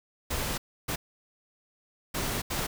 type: noise bursts at uneven times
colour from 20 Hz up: pink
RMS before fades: -31 dBFS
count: 4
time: 0.3-0.58 / 0.88-0.96 / 2.14-2.42 / 2.5-2.67 s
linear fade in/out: 10 ms
effects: none